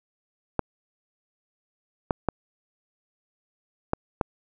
clicks, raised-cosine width 1 ms, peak -8 dBFS, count 5, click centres 0.593 / 2.108 / 2.287 / 3.934 / 4.212 s, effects none

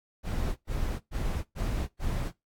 brown noise bursts, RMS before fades -30 dBFS, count 5, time 0.23-2.32 s, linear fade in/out 50 ms, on 330 ms, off 110 ms, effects noise-tail reverb RT60 0.2 s tail -21 dB re dry + AAC 64 kbps

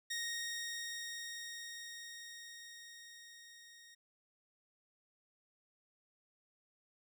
15% pulse tone with level ramp, 1864.7 Hz, A#6, in tune, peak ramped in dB -31 to -51 dBFS, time 0.1-3.95 s, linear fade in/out 10 ms, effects none

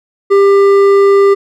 sine tone with hard clipping, 397.3 Hz, G4, 23 cents sharp, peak -6 dBFS, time 0.3-1.35 s, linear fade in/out 20 ms, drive 8 dB, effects none

